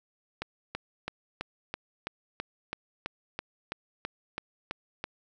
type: click train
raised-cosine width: 0.3 ms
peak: -17 dBFS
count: 15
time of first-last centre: 0.42-5.04 s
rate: 3.03 Hz
effects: none